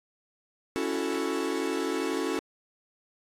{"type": "chord", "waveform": "45% pulse", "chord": "F# minor seventh", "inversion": "second", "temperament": "equal", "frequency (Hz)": [277.2, 329.6, 370, 440], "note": ["C#4", "E4", "F#4", "A4"], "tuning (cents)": [0, 0, 0, 0], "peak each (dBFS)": -33, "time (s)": [0.76, 2.39], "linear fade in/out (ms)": 0, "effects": ["low-pass 11000 Hz 12 dB/octave", "AAC 64 kbps"]}